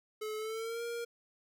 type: tone with pitch glide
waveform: square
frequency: 430.5 to 469.5 Hz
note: A4 to A#4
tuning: -38 to +12 cents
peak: -37 dBFS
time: 0.21-1.05 s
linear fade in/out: 10 ms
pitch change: +150 cents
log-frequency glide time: 0.37-0.83 s
effects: none